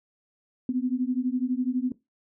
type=beating tone pair; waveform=sine; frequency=246.9 / 258.9 Hz; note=B3 / C4; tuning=0 / -18 cents; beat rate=12 Hz; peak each=-27 dBFS; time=0.69-1.92 s; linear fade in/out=2 ms; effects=noise-tail reverb RT60 0.2 s tail -18 dB re dry